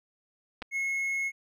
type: clicks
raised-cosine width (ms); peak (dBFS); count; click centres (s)
0.3; -22; 2; 0.62 / 0.624
type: tone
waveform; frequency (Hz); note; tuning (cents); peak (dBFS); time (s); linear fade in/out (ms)
triangle; 2174; C#7; -34; -26; 0.71-1.32; 50
effects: none